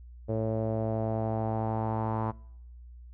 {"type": "tone with low-pass filter sweep", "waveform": "sawtooth", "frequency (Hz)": 110.8, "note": "A2", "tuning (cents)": 13, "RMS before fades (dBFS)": -30, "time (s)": [0.28, 2.32], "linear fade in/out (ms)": 20, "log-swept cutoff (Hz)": [530, 980], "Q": 4, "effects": ["noise-tail reverb RT60 0.8 s tail -25 dB re dry", "added 60 Hz sine -45 dBFS peak until 3.13 s"]}